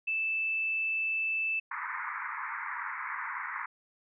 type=tone; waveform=sine; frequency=2637 Hz; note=E7; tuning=in tune; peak=-28 dBFS; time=0.07-1.6 s; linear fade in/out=10 ms
type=band-pass noise; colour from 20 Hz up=pink; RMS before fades=-37 dBFS; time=1.71-3.66 s; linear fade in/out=5 ms; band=910 to 2200 Hz; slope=96 dB/octave
effects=none